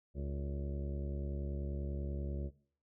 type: harmonic tone with a mistuned harmonic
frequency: 70.3 Hz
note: C#2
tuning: 25 cents sharp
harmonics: 1 / 2 / 3 / 4 / 5 / 6 / 7 / 8 / 9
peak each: -38 / -43 / -46 / -55 / -48 / -55 / -57 / -52 / -62 dBFS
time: 0.14-2.51 s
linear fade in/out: 50 ms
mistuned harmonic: 7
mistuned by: -72 cents
effects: noise-tail reverb RT60 0.5 s tail -18 dB re dry